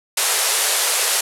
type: band-pass noise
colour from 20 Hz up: white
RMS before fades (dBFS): -19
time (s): 0.17-1.21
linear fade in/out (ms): 5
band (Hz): 410 to 12000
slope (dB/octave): 48
effects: none